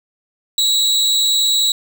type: tone with amplitude modulation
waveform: 35% pulse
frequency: 3895 Hz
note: B7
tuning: 25 cents flat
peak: -8 dBFS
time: 0.58-1.72 s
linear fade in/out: 2 ms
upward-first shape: sine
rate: 241 Hz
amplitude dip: 60%
effects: none